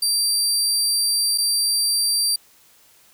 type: tone with dropouts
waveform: 25% pulse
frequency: 4699 Hz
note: D8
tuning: in tune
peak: -13 dBFS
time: 0.02-2.36 s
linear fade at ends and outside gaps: 5 ms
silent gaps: 1.377-1.382 s
effects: white hiss -54 dBFS RMS until 3.13 s